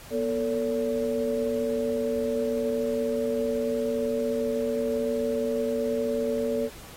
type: tone cluster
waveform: sine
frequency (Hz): 242.1 / 448.9 / 568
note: B3 / A4 / C#5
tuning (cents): -34 / +35 / +42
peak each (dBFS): -30 / -27 / -29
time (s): 0.1-6.7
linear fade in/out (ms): 50
effects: pink hiss -46 dBFS RMS until 6.96 s + AAC 48 kbps